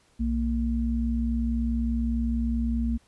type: tone pair together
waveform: sine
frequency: 61.74 / 231.2 Hz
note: B1 / A#3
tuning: 0 / -14 cents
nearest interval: octave + major seventh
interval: 2286 cents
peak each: -26 dBFS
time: 0.19-2.98 s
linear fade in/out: 20 ms
effects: pink hiss -63 dBFS RMS until 3.07 s + resampled to 24000 Hz